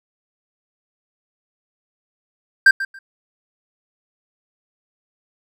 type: tone with echo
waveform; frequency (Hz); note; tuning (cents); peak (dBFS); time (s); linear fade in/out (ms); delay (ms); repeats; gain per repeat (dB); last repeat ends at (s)
triangle; 1579; G6; +12; -4; 2.66-2.71; 5; 140; 2; -15; 2.99
effects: none